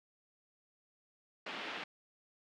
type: band-pass noise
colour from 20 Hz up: white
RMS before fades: -43 dBFS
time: 1.46-1.84 s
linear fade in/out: 5 ms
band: 200 to 3200 Hz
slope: 24 dB/octave
effects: none